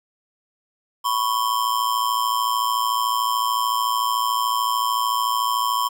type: ring-modulated tone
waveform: square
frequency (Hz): 1047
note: C6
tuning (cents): +1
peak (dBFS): -17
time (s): 1.04-5.89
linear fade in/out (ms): 20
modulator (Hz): 56.8
effects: 9-bit